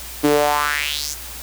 sawtooth tone with high-pass filter sweep, 146.83 Hz, D3, in tune, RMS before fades -19 dBFS, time 0.23-1.15 s, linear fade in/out 20 ms, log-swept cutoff 300 to 7100 Hz, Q 3.6, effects added 60 Hz sine -38 dBFS peak until 1.42 s + white hiss -34 dBFS RMS until 1.42 s

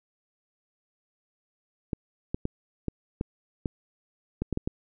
clicks, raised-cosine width 3 ms, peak -15 dBFS, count 10, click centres 1.932 / 2.345 / 2.454 / 2.883 / 3.211 / 3.658 / 4.42 / 4.527 / 4.574 / 4.675 s, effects none

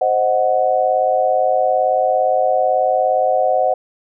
sine chord, C diminished, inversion none, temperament equal, 523.3 / 622.3 / 740 Hz, C5 / Eb5 / Gb5, 0 / 0 / 0 cents, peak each -18 / -18 / -16 dBFS, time 0.01-3.74 s, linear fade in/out 5 ms, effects none

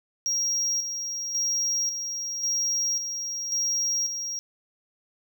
triangle tone with tremolo, 5630 Hz, F8, 13 cents sharp, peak -22 dBFS, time 0.26-4.39 s, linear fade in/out 0 ms, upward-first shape square, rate 0.92 Hz, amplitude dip 50%, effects none

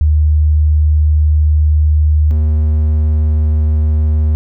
sine / triangle tone pair in turn, 76.1 / 76.59 Hz, D#2 / D#2, -38 / -27 cents, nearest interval unison, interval 11 cents, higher second, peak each -7 dBFS, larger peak neither, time 0.01-2.31 / 2.31-4.35 s, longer first, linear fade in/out 0 ms, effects none

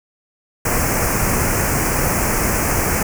pink band-stop noise, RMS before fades -18 dBFS, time 0.65-3.03 s, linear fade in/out 5 ms, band 2500 to 5400 Hz, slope 48 dB/octave, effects none

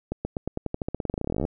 accelerating click train, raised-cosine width 2 ms, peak -14 dBFS, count 28, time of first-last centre 0.12-1.451 s, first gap 130 ms, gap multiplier 0.91, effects none

